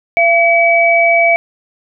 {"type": "tone pair together", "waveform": "sine", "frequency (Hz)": [678.4, 2282], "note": ["E5", "C#7"], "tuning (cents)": [50, 50], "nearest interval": "octave + major sixth", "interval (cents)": 2100, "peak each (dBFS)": -10, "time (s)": [0.17, 1.36], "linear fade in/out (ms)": 0, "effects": []}